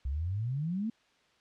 sine exponential sweep, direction up, 63 to 233.1 Hz, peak -30 dBFS, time 0.05-0.9 s, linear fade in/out 5 ms, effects white hiss -67 dBFS RMS until 1.4 s + low-pass 4000 Hz 12 dB/octave

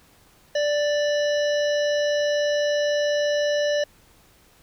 harmonic tone with a mistuned harmonic, 587.3 Hz, D5, in tune, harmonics 1 / 3 / 5 / 7 / 9 / 10, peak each -20 / -30 / -34 / -37 / -39 / -40 dBFS, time 0.55-3.84 s, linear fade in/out 5 ms, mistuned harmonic 7, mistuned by -47 cents, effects pink hiss -56 dBFS RMS until 4.62 s

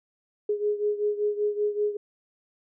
sine beating tone pair, 415.3 / 420.5 Hz, G#4 / G#4, 0 / +22 cents, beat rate 5.2 Hz, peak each -25 / -29 dBFS, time 0.49-1.97 s, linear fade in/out 5 ms, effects none

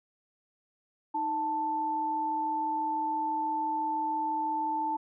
sine tone pair together, 312.2 / 883 Hz, D#4 / A5, +6 / +6 cents, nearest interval octave + tritone, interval 1800 cents, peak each -37 / -28 dBFS, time 1.14-4.97 s, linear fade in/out 10 ms, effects none

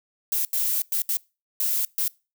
violet noise bursts at uneven times, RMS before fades -24 dBFS, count 6, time 0.32-0.45 / 0.53-0.82 / 0.92-1.02 / 1.09-1.17 / 1.6-1.85 / 1.98-2.08 s, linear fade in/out 2 ms, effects noise-tail reverb RT60 0.3 s tail -24 dB re dry

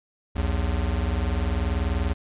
square tone pair together, 60.9 / 81.29 Hz, B1 / E2, -24 / -24 cents, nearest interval perfect fourth, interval 500 cents, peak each -26 dBFS, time 0.35-2.14 s, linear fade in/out 20 ms, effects resampled to 8000 Hz

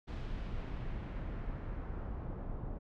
brown noise with low-pass filter sweep, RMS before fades -40 dBFS, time 0.07-2.79 s, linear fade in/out 20 ms, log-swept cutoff 4100 to 900 Hz, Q 0.99, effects none

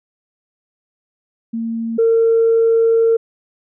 sine tone pair in turn, 228.2 / 455.6 Hz, A#3 / A#4, -37 / -40 cents, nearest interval octave, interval 1197 cents, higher second, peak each -19 / -9 dBFS, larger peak second, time 1.53-1.98 / 1.98-3.17 s, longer second, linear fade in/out 10 ms, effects tanh soft clip ceiling -6 dBFS

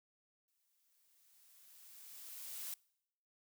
blue noise with exponential growth, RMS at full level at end -43 dBFS, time 0.48-2.74 s, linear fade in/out 1 ms, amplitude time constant 490 ms, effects noise-tail reverb RT60 0.8 s tail -25 dB re dry

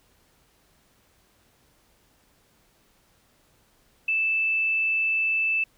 sine tone, 2637 Hz, E7, in tune, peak -21 dBFS, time 4.08-5.64 s, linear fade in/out 5 ms, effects pink hiss -63 dBFS RMS until 5.77 s

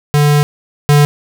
square tone pair in turn, 146.83 / 146.18 Hz, D3 / D3, 0 / -8 cents, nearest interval unison, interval 8 cents, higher first, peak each -8 / -6 dBFS, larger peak second, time 0.14-0.43 / 0.89-1.05 s, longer first, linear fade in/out 0 ms, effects none

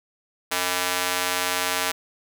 square tone with high-pass filter, 90 Hz, F#2, 47 cents flat, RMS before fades -25 dBFS, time 0.51-1.92 s, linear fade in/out 10 ms, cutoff 950 Hz, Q 0.52, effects none

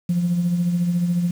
sine tone with tremolo, 174.61 Hz, F3, in tune, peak -14 dBFS, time 0.09-1.31 s, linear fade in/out 5 ms, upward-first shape triangle, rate 14 Hz, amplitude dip 55%, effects tanh soft clip ceiling -13 dBFS + 7-bit

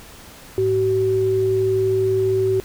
sine tone pair together, 106.47 / 380.1 Hz, G#2 / F#4, +44 / +47 cents, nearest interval octave + minor seventh, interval 2203 cents, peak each -25 / -16 dBFS, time 0.58-2.6 s, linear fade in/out 0 ms, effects pink hiss -42 dBFS RMS until 2.64 s

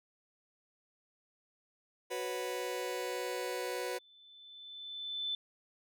sawtooth chord, F# suspended fourth, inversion none, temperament just, 370 / 493.3 / 555 Hz, F#4 / B4 / C#5, 0 / -2 / +2 cents, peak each -36 / -34 / -39 dBFS, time 2.1-3.99 s, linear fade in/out 20 ms
sine tone with exponential growth, 3519 Hz, A7, in tune, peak -32 dBFS, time 3.51-5.35 s, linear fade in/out 2 ms, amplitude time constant 400 ms
effects none

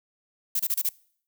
violet noise bursts, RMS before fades -25 dBFS, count 5, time 0.55-0.891 s, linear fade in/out 5 ms, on 45 ms, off 29 ms, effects noise-tail reverb RT60 0.6 s tail -24 dB re dry

